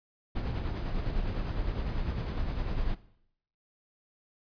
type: noise with tremolo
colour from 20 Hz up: brown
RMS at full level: -30 dBFS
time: 0.35-2.95 s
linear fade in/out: 10 ms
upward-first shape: sine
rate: 9.9 Hz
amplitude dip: 40%
effects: noise-tail reverb RT60 0.7 s tail -17 dB re dry + resampled to 11025 Hz